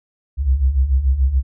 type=beating tone pair; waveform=sine; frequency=61.74 / 68.64 Hz; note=B1 / C#2; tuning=0 / -16 cents; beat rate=6.9 Hz; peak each=-19 / -14 dBFS; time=0.37-1.43 s; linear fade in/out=50 ms; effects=none